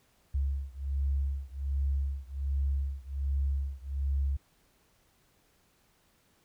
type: beating tone pair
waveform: sine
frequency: 68.4 / 69.7 Hz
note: C#2 / C#2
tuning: -23 / +10 cents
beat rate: 1.3 Hz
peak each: -31 / -32 dBFS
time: 0.34-4.37 s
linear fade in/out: 10 ms
effects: pink hiss -68 dBFS RMS until 6.44 s